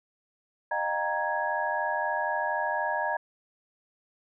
sine tone cluster, 611 / 704 / 788 / 936 / 1662 Hz, D#5 / F5 / G5 / A#5 / G#6, -32 / +14 / +9 / +7 / +1 cents, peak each -33 / -35 / -35 / -30 / -32 dBFS, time 0.71-3.17 s, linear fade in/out 5 ms, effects none

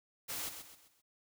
white noise with echo, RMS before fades -40 dBFS, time 0.28-0.5 s, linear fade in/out 20 ms, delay 130 ms, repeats 4, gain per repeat -8 dB, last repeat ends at 1.02 s, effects none

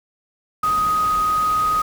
sine tone in noise, 1251 Hz, D#6, 9 cents sharp, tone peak -16 dBFS, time 0.63-1.82 s, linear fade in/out 5 ms, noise pink, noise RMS -33 dBFS, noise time 0.63-1.82 s, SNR +14 dB, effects none

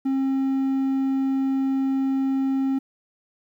triangle tone, 268.4 Hz, C4, 44 cents sharp, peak -18 dBFS, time 0.05-2.79 s, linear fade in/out 10 ms, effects 10-bit

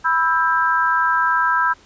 sine chord, E minor, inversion second, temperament equal with one note detuned, 987.8 / 1318.5 / 1595.4 Hz, B5 / E6 / G6, 0 / 0 / +30 cents, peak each -19 dBFS, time 0.04-1.74 s, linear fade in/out 20 ms, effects pink hiss -50 dBFS RMS until 1.85 s + resampled to 16000 Hz

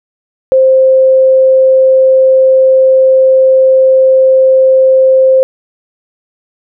sine tone, 525 Hz, C5, 6 cents sharp, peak -3 dBFS, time 0.52-5.43 s, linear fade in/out 0 ms, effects none

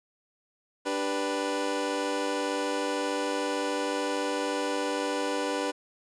25% pulse chord, G major, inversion second, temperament equal, 293.7 / 392 / 493.9 Hz, D4 / G4 / B4, 0 / 0 / 0 cents, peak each -28 / -31 / -27 dBFS, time 0.85-5.72 s, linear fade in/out 20 ms, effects resampled to 22050 Hz + 10-bit

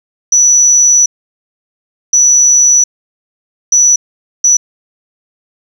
sine tone bursts at uneven times, 5920 Hz, F#8, in tune, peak -3 dBFS, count 4, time 0.32-1.06 / 2.13-2.84 / 3.72-3.96 / 4.44-4.57 s, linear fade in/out 5 ms, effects tanh soft clip ceiling 0 dBFS + 7-bit

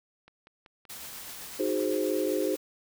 click train, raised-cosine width 0.3 ms, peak -36 dBFS, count 7, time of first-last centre 0.28-1.425 s, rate 5.24 Hz
white noise with tremolo, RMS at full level -41 dBFS, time 0.89-2.57 s, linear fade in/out 10 ms, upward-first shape triangle, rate 7.9 Hz, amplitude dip 25%
sine chord, Ab dominant seventh, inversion second, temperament equal, 311.1 / 370 / 415.3 / 523.3 Hz, Eb4 / Gb4 / Ab4 / C5, 0 / 0 / 0 / 0 cents, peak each -31 dBFS, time 1.59-2.56 s, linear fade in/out 10 ms
effects none

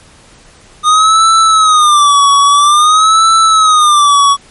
square tone with vibrato, 1221 Hz, D#6, 33 cents flat, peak -5 dBFS, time 0.83-4.37 s, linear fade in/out 50 ms, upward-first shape sine, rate 0.5 Hz, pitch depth 140 cents each way, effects pink hiss -41 dBFS RMS until 4.5 s + MP3 48 kbps

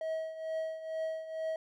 triangle tone with tremolo, 640 Hz, D#5, 49 cents sharp, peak -29 dBFS, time 0.01-1.56 s, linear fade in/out 2 ms, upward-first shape triangle, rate 2.2 Hz, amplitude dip 75%, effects none

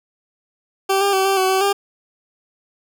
20% pulse tone with pitch steps, 388.1 / 399.2 / 382.6 / 389.8 / 376.5 / 380.6 / 399.7 Hz, G4 / G4 / G4 / G4 / F#4 / F#4 / G4, -17 / +32 / -42 / -10 / +30 / +49 / +34 cents, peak -10 dBFS, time 0.89-1.73 s, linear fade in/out 10 ms, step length 120 ms, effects none

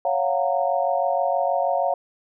sine chord, Gb major seventh, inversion second, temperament just, 555 / 693.7 / 740 / 925 Hz, Db5 / F5 / Gb5 / Bb5, +2 / -12 / 0 / -14 cents, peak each -24 / -23 / -25 / -29 dBFS, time 0.05-1.94 s, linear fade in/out 2 ms, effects none

